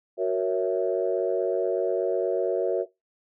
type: chord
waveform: sine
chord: F# dominant seventh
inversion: none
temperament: equal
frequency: 370 / 466.2 / 554.4 / 659.3 Hz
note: F#4 / A#4 / C#5 / E5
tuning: 0 / 0 / 0 / 0 cents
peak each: -26 / -27 / -28 / -28 dBFS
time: 0.17-2.86 s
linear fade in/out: 50 ms
effects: noise-tail reverb RT60 0.2 s tail -20 dB re dry + tanh soft clip ceiling -12 dBFS